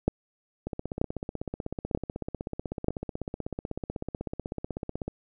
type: two click trains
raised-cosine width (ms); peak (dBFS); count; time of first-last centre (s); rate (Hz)
2; -9 / -19; 4 / 72; 0.08-2.884 / 0.67-5.08; 1.07 / 16.1
effects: none